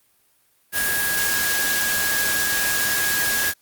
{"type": "tone in noise", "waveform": "sine", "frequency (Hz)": 1649, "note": "G#6", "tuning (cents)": -13, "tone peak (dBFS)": -23, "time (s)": [0.72, 3.54], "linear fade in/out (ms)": 50, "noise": "white", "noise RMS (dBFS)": -23, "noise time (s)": [0.72, 3.54], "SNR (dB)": -3, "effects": ["white hiss -62 dBFS RMS until 3.61 s", "Opus 32 kbps"]}